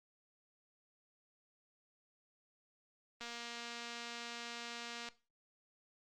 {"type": "click train", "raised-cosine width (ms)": 0.2, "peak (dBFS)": -29, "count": 444, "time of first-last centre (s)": [3.21, 5.087], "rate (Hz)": 236, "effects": ["noise-tail reverb RT60 0.3 s tail -17 dB re dry", "Opus 32 kbps"]}